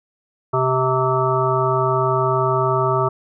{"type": "harmonic tone with a mistuned harmonic", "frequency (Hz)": 130, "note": "C3", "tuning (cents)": -11, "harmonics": [1, 3, 5, 7, 9, 10], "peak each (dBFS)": [-22, -21, -23, -24, -22, -25], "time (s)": [0.53, 3.09], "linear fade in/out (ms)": 10, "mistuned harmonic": 9, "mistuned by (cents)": -20, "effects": []}